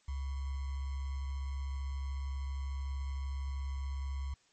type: tone with sample-and-hold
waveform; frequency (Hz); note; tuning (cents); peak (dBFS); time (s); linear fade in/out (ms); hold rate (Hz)
sine; 68.3; C#2; -25; -34; 0.08-4.34; 5; 1050
effects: white hiss -69 dBFS RMS until 4.52 s + MP3 32 kbps